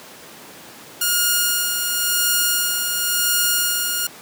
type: tone with tremolo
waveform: 5% pulse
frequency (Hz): 1427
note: F6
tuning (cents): +37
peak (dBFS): -4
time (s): 1.01-4.07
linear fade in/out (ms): 5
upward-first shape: sine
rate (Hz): 0.94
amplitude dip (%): 40
effects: pink hiss -40 dBFS RMS until 4.21 s + high-pass 200 Hz 12 dB/octave